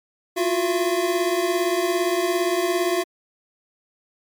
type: tone cluster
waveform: square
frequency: 344.5 / 362 / 676 Hz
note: F4 / F#4 / E5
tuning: -24 / -38 / +43 cents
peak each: -26 / -23 / -26 dBFS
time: 0.36-3.04 s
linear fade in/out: 20 ms
effects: MP3 96 kbps